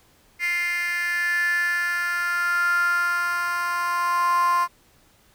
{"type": "tone with high-pass filter sweep", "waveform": "10% pulse", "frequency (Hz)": 349.2, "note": "F4", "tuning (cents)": 0, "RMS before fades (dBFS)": -23, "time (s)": [0.39, 4.68], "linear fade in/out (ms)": 50, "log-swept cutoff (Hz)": [2100, 1000], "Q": 8.6, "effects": ["pink hiss -58 dBFS RMS until 5.34 s"]}